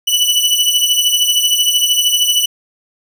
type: beating tone pair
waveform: sawtooth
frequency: 2960 / 2973 Hz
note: F#7 / F#7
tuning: 0 / +8 cents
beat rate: 13 Hz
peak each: -10 / -12 dBFS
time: 0.07-2.46 s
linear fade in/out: 10 ms
effects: none